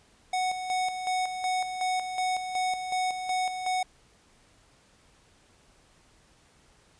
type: tone with tremolo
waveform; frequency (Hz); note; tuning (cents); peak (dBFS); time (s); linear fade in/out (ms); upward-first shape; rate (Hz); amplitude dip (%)
square; 740; F#5; 0; -26; 0.33-3.83; 5; square; 2.7; 55
effects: pink hiss -61 dBFS RMS until 6.99 s + resampled to 22050 Hz